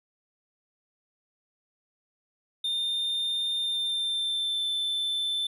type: tone with pitch glide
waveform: triangle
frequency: 3619 to 3534 Hz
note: A7 to A7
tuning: +48 to +7 cents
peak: -25 dBFS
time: 2.64-5.47 s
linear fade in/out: 5 ms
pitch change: -41 cents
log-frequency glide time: 3.56-4.69 s
effects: none